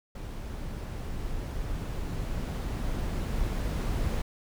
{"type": "noise with level ramp", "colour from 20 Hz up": "brown", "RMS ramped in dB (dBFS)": [-37, -28], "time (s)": [0.15, 4.22], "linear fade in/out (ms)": 5, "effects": []}